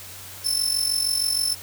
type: tone with amplitude modulation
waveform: 25% pulse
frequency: 5300 Hz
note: E8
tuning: 9 cents sharp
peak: -13 dBFS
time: 0.44-1.55 s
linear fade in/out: 20 ms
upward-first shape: sine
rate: 46.4 Hz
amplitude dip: 70%
effects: added 94 Hz sine -47 dBFS peak until 1.62 s + white hiss -40 dBFS RMS until 1.62 s